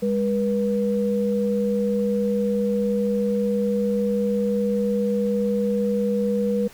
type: tone pair together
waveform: sine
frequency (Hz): 203.9 / 483.6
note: G#3 / B4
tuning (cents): -32 / -36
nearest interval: octave + minor third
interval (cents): 1496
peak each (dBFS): -22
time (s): 0.02-6.68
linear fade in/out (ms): 10
effects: pink hiss -47 dBFS RMS until 6.73 s